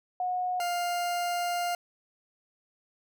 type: tone pair in turn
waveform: sine / 40% pulse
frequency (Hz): 728 / 702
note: F#5 / F5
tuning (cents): -28 / +9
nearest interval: minor second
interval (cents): 63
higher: first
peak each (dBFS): -27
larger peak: neither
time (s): 0.2-0.6 / 0.6-1.75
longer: second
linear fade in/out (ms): 2
effects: none